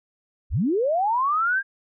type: linear sweep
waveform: sine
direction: up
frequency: 33.99 to 1630 Hz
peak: -19 dBFS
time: 0.5-1.63 s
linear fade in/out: 50 ms
effects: none